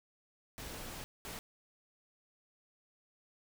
pink noise bursts at uneven times, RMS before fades -45 dBFS, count 2, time 0.58-1.04 / 1.25-1.39 s, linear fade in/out 0 ms, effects none

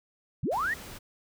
sine linear sweep, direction up, 80.4 to 1949 Hz, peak -26 dBFS, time 0.43-0.74 s, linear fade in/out 5 ms
pink noise, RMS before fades -44 dBFS, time 0.51-0.99 s, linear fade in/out 20 ms
effects none

